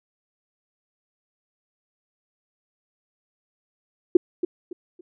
sine tone with echo, 353.1 Hz, F4, 19 cents sharp, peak -8 dBFS, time 4.15-4.17 s, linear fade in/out 5 ms, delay 280 ms, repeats 3, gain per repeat -11 dB, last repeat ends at 5.01 s, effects none

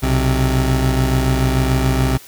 25% pulse tone pair together, 62 / 130.92 Hz, B1 / C3, +7 / +1 cents, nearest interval octave + minor second, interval 1294 cents, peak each -13 dBFS, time 0.02-2.18 s, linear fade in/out 20 ms, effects white hiss -41 dBFS RMS until 2.27 s

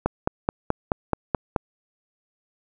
click train, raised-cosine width 1 ms, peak -6 dBFS, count 8, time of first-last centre 0.06-1.562 s, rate 4.66 Hz, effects none

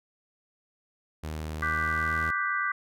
sawtooth tone with pitch glide, 77.78 to 80.11 Hz, D#2 to E2, 0 to -49 cents, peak -29 dBFS, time 1.23-2.31 s, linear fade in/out 10 ms, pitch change +51 cents, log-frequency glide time 1.54-2.11 s
sine chord, G major seventh, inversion second, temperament equal, 1174.7 / 1480 / 1568 / 1975.5 Hz, D6 / F#6 / G6 / B6, 0 / 0 / 0 / 0 cents, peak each -30 / -33 / -31 / -32 dBFS, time 1.62-2.72 s, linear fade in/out 5 ms
effects none

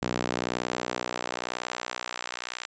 sawtooth tone with high-pass filter sweep, 61 Hz, B1, 21 cents flat, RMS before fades -33 dBFS, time 0.02-2.66 s, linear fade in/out 10 ms, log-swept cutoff 200 to 1600 Hz, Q 0.71, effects resampled to 16000 Hz

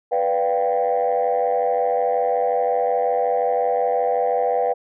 sine chord, G dominant seventh, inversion first, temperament equal, 493.9 / 587.3 / 698.5 / 784 Hz, B4 / D5 / F5 / G5, 0 / 0 / 0 / 0 cents, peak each -20 / -25 / -22 / -22 dBFS, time 0.11-4.74 s, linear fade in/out 20 ms, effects tanh soft clip ceiling -11 dBFS

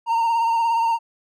triangle tone with vibrato, 920 Hz, A#5, 23 cents flat, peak -15 dBFS, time 0.06-0.99 s, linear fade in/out 50 ms, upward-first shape sine, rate 17 Hz, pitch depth 31 cents each way, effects none

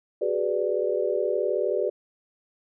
sine chord, G# half-diminished seventh, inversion third, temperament equal with one note detuned, 376.2 / 415.3 / 493.9 / 587.3 Hz, F#4 / G#4 / B4 / D5, +29 / 0 / 0 / 0 cents, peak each -28 dBFS, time 0.21-1.9 s, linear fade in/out 10 ms, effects none

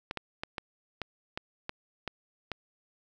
clicks, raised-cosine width 0.3 ms, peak -18 dBFS, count 9, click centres 0.111 / 0.173 / 0.435 / 0.582 / 1.017 / 1.375 / 1.694 / 2.077 / 2.517 s, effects 10-bit

